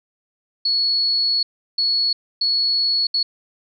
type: tone bursts at uneven times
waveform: sine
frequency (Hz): 4379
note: C#8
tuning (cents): -22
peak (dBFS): -16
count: 4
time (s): 0.65-1.43 / 1.78-2.13 / 2.41-3.07 / 3.14-3.23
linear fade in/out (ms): 5
effects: none